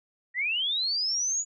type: linear sweep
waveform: sine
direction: up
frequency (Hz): 1864.7 to 6930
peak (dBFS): -25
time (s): 0.34-1.45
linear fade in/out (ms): 50
effects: none